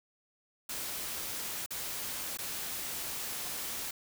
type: noise with dropouts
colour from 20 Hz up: white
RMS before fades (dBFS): -38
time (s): 0.69-3.91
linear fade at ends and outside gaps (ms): 5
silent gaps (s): 1.662-1.706 / 2.373-2.386
effects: none